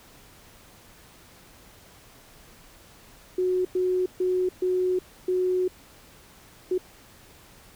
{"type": "tone bursts at uneven times", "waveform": "sine", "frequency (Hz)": 366.9, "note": "F#4", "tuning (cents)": -15, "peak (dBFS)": -21, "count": 6, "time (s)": [[3.38, 3.65], [3.75, 4.06], [4.2, 4.49], [4.62, 4.99], [5.28, 5.68], [6.71, 6.78]], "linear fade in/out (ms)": 5, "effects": ["pink hiss -52 dBFS RMS until 7.75 s"]}